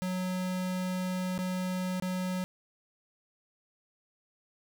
square tone with dropouts, 183.9 Hz, F#3, 10 cents flat, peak -31 dBFS, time 0.02-2.44 s, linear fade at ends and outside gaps 0 ms, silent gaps 1.379-1.389 / 1.999-2.023 s, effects none

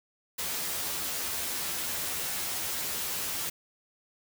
white noise with comb filter, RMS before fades -33 dBFS, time 0.38-3.5 s, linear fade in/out 10 ms, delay 12 ms, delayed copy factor +0.7, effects none

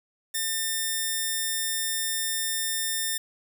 5% pulse tone, 1800 Hz, A6, 39 cents sharp, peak -15 dBFS, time 0.34-3.18 s, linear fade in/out 10 ms, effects 9-bit

